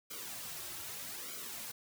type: noise with flanger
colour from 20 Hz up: white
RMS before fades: -44 dBFS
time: 0.1-1.72 s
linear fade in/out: 10 ms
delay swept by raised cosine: 1.1 to 4.2 ms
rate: 0.81 Hz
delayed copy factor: -0.7
effects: none